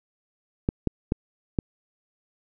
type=clicks; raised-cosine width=3 ms; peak=-9 dBFS; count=4; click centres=0.689 / 0.873 / 1.121 / 1.588 s; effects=none